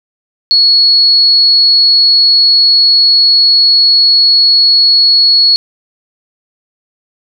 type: tone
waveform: sine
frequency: 4360 Hz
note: C#8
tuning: 29 cents flat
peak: -4 dBFS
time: 0.51-5.56 s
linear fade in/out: 0 ms
effects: none

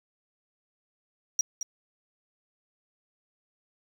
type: tone with echo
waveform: sine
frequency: 5730 Hz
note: F8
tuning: 44 cents sharp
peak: -18 dBFS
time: 1.39-1.41 s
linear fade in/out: 2 ms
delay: 220 ms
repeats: 1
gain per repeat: -12 dB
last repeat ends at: 1.63 s
effects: tanh soft clip ceiling -20 dBFS + 8-bit

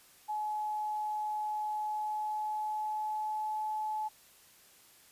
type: tone with pitch glide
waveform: sine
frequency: 850 to 859.4 Hz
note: G#5 to A5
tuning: +40 to -41 cents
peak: -32 dBFS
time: 0.28-4.09 s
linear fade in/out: 20 ms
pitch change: +19 cents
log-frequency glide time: 1.67-3.66 s
effects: white hiss -60 dBFS RMS until 5.11 s + resampled to 32000 Hz

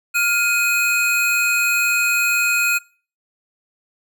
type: tone pair together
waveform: square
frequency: 1407 / 2507 Hz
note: F6 / D#7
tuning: +12 / +12 cents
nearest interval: minor seventh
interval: 1000 cents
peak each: -21 / -18 dBFS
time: 0.14-2.79 s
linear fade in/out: 20 ms
effects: noise-tail reverb RT60 0.4 s tail -23 dB re dry

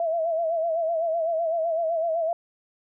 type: tone with vibrato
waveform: sine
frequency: 659.3 Hz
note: E5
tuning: in tune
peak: -22 dBFS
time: 0-2.33 s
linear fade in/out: 2 ms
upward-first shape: sine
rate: 7.9 Hz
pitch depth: 71 cents each way
effects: none

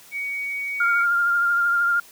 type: tone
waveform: sine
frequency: 2247 Hz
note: C#7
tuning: 23 cents sharp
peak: -25 dBFS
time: 0.11-1.06 s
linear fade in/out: 50 ms
type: tone with vibrato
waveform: sine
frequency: 1400 Hz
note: F6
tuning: 4 cents sharp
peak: -17 dBFS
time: 0.8-2 s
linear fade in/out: 5 ms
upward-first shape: triangle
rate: 13 Hz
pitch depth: 26 cents each way
effects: white hiss -48 dBFS RMS until 2.11 s

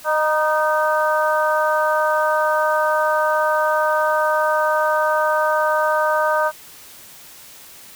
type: harmonic tone with a mistuned harmonic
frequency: 307.4 Hz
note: D#4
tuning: 21 cents flat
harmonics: 2 / 3 / 4 / 5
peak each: -19 / -21 / -22 / -23 dBFS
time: 0.04-6.52 s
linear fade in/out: 50 ms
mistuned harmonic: 3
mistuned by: +36 cents
effects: white hiss -42 dBFS RMS until 7.95 s

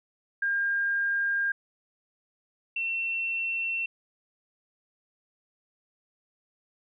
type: tone pair in turn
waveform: sine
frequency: 1608 / 2704 Hz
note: G6 / E7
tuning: +44 / +43 cents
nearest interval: major sixth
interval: 899 cents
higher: second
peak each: -24 / -27 dBFS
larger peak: first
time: 0.42-1.52 / 2.76-3.86 s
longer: neither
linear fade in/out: 5 ms
effects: none

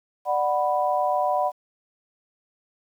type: chord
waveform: sine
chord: B minor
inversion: first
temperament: just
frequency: 592.7 / 740.8 / 987.8 Hz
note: D5 / F#5 / B5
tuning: +16 / +2 / 0 cents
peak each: -25 / -23 / -26 dBFS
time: 0.25-1.52 s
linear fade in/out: 50 ms
effects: 9-bit

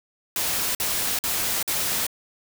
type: noise bursts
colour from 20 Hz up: white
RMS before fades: -25 dBFS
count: 4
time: 0.36-2.067 s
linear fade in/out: 2 ms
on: 390 ms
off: 49 ms
effects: none

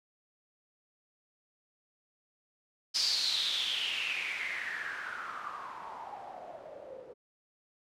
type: noise with low-pass filter sweep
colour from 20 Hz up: blue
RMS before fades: -36 dBFS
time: 2.94-7.14 s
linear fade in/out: 20 ms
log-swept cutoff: 5000 to 470 Hz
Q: 7.2
effects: none

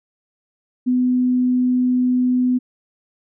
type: tone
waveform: sine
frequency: 250.8 Hz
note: B3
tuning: 27 cents sharp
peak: -14 dBFS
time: 0.86-2.59 s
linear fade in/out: 20 ms
effects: none

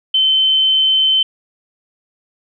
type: tone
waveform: sine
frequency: 3076 Hz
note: G7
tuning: 33 cents flat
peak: -10 dBFS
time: 0.14-1.23 s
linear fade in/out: 5 ms
effects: none

